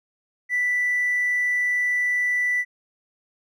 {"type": "tone with hard clipping", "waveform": "sine", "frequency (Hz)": 1975.5, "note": "B6", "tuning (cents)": 0, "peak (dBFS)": -20, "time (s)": [0.49, 2.65], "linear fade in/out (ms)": 50, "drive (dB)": 1, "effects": []}